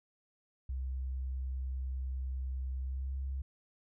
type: tone with pitch glide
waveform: sine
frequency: 65 to 67.02 Hz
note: C2 to C2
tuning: -11 to +42 cents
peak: -34 dBFS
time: 0.69-3.42 s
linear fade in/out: 5 ms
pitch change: +53 cents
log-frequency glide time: 2.79-3.17 s
effects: none